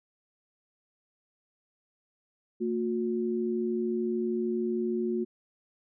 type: tone pair together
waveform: sine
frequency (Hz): 227.3 / 360.5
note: A#3 / F#4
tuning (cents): -43 / -45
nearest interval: minor sixth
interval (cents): 798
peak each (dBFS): -30 / -29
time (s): 2.6-5.25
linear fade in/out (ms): 20
effects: none